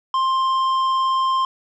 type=tone with tanh clipping; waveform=triangle; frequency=1053 Hz; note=C6; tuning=11 cents sharp; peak=-18 dBFS; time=0.14-1.45 s; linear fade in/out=2 ms; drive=12 dB; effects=none